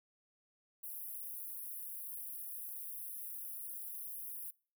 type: high-pass noise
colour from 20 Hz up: white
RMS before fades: -45 dBFS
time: 0.83-4.51 s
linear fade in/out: 10 ms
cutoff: 10000 Hz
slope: 96 dB/octave
effects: noise-tail reverb RT60 0.4 s tail -24 dB re dry